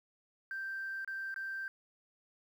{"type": "tone with dropouts", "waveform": "sine", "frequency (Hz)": 1568, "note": "G6", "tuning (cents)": 0, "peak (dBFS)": -36, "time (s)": [0.51, 1.68], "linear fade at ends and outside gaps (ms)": 1, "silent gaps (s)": [[1.047, 1.076], [1.342, 1.361]], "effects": ["tanh soft clip ceiling -33 dBFS", "11-bit"]}